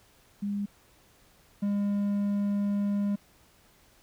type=tone pair in turn; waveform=sine / triangle; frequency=202.7 / 202.7 Hz; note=G#3 / G#3; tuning=-42 / -42 cents; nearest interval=unison; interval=0 cents; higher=neither; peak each=-28 / -23 dBFS; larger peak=second; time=0.42-0.66 / 1.62-3.16 s; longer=second; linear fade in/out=10 ms; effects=pink hiss -61 dBFS RMS until 4.02 s